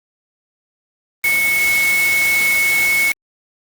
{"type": "tone in noise", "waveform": "sine", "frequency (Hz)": 2200, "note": "C#7", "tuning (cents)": -14, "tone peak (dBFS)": -13, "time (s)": [1.24, 3.12], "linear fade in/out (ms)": 2, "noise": "white", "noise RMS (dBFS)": -23, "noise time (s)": [1.24, 3.12], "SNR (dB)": 7, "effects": ["Opus 24 kbps"]}